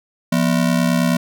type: ring-modulated tone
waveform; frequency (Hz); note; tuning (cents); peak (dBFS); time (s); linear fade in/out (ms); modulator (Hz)
square; 207.7; G#3; 0; -12; 0.32-1.17; 5; 34.7
effects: none

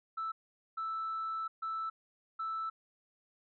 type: tone bursts at uneven times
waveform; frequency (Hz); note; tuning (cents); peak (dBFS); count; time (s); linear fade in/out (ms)
sine; 1318.5; E6; 0; -33; 4; 0.17-0.32 / 0.77-1.48 / 1.62-1.9 / 2.39-2.7; 10
effects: tanh soft clip ceiling -31 dBFS

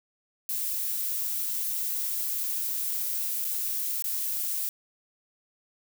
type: noise with dropouts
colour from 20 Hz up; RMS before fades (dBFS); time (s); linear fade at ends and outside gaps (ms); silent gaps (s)
violet; -30; 0.49-4.69; 1; 3.445-3.449 / 4.023-4.041
effects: none

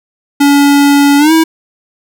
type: tone with pitch glide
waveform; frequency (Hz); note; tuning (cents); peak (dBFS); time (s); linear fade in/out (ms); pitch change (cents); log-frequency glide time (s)
square; 284.3 to 322.8; C#4 to E4; +44 to -36; -5; 0.4-1.44; 10; +220; 1.18-1.32
effects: none

